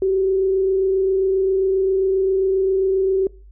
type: tone with frequency modulation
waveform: sine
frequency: 382.5 Hz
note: G4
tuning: 42 cents flat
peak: -15 dBFS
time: 0.02-3.27 s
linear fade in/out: 2 ms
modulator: 27.5 Hz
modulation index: 0.29
effects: noise-tail reverb RT60 0.4 s tail -24 dB re dry + added 50 Hz sine -41 dBFS peak until 3.51 s